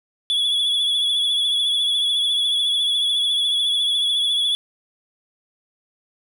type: tone with vibrato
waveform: triangle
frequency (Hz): 3400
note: G#7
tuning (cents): +40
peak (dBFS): -16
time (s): 0.3-4.55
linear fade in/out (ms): 0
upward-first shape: triangle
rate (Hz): 14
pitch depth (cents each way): 47
effects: none